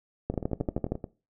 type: two click trains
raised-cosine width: 2 ms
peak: -21 / -14 dBFS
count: 9 / 9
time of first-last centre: 0.34-1.042 / 0.3-0.92 s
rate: 11.4 / 12.9 Hz
effects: noise-tail reverb RT60 0.3 s tail -18 dB re dry